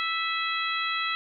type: harmonic tone with a mistuned harmonic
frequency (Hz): 659.3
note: E5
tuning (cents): 0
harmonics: 2 / 3 / 4 / 5 / 6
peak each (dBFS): -30 / -32 / -33 / -34 / -35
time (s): 0-1.15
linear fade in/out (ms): 0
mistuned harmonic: 4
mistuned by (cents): -33
effects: none